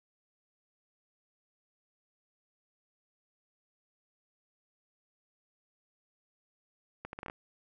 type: accelerating click train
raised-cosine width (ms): 0.5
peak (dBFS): -25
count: 7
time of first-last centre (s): 7.05-7.299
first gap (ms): 81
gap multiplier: 0.72
effects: none